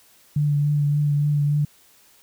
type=tone with vibrato; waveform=sine; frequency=146.3 Hz; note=D3; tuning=6 cents flat; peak=-17 dBFS; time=0.36-1.65 s; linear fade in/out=5 ms; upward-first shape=triangle; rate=3.5 Hz; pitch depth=24 cents each way; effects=white hiss -55 dBFS RMS until 2.22 s